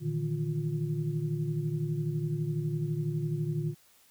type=tone cluster; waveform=sine; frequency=117.1 / 151.4 / 163.4 / 351.9 Hz; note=A#2 / D#3 / E3 / F4; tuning=+8 / -47 / -15 / +13 cents; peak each=-37 / -30 / -37 / -39 dBFS; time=0-3.75 s; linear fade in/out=50 ms; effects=white hiss -62 dBFS RMS until 4.1 s